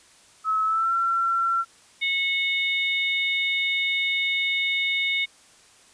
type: tone with pitch glide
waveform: sine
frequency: 1292 to 1357 Hz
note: E6 to E6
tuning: -35 to +50 cents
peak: -20 dBFS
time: 0.44-1.65 s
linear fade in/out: 50 ms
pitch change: +85 cents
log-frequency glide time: 0.64-0.92 s
type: harmonic tone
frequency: 732 Hz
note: F#5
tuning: 19 cents flat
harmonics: 3 / 4 / 5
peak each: -23 / -34 / -27 dBFS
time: 2.01-5.26 s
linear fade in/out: 20 ms
effects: white hiss -54 dBFS RMS until 5.93 s + resampled to 22050 Hz